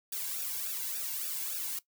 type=noise with flanger; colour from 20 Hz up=blue; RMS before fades=-36 dBFS; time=0.12-1.79 s; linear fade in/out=5 ms; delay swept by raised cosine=0.95 to 1.66 ms; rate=3.5 Hz; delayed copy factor=-0.8; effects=noise-tail reverb RT60 0.1 s tail -17 dB re dry